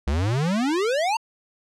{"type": "exponential sweep", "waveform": "square", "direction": "up", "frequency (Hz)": [64.9, 940], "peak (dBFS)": -21, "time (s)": [0.07, 1.17], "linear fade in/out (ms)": 5, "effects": ["low-pass 7000 Hz 12 dB/octave"]}